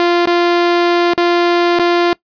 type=tone with dropouts; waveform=sawtooth; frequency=347.3 Hz; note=F4; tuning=10 cents flat; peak=-6 dBFS; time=0-2.13 s; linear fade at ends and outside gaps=1 ms; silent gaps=0.256-0.272 / 1.136-1.177 / 1.789-1.795 s; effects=noise-tail reverb RT60 0.1 s tail -22 dB re dry + resampled to 11025 Hz